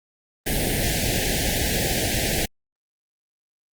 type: band-stop noise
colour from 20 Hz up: pink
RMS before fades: -23 dBFS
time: 0.46-2.46 s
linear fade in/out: 10 ms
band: 820 to 1600 Hz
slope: 96 dB/octave
effects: Opus 32 kbps